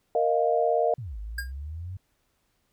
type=chord; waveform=sine; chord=Bb suspended fourth; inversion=none; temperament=just; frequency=466.2 / 621.6 / 699.2 Hz; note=Bb4 / Eb5 / F5; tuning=0 / -2 / +2 cents; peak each=-25 dBFS; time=0.15-0.94 s; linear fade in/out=2 ms
type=exponential two-way sweep; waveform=sine; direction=down then up; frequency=138.59 to 50.3 to 96.5 Hz; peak=-33 dBFS; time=0.98-1.97 s; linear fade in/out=5 ms; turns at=1.18 s
type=tone with exponential decay; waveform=square; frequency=1617 Hz; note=G#6; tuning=47 cents flat; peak=-27 dBFS; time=1.38-1.52 s; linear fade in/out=5 ms; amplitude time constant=29 ms
effects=pink hiss -72 dBFS RMS until 2.72 s